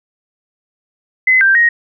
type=tone with pitch steps; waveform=sine; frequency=2036 / 1576 / 1876 Hz; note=C7 / G6 / A#6; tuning=-48 / +9 / +11 cents; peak=-7 dBFS; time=1.27-1.69 s; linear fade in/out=5 ms; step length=140 ms; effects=none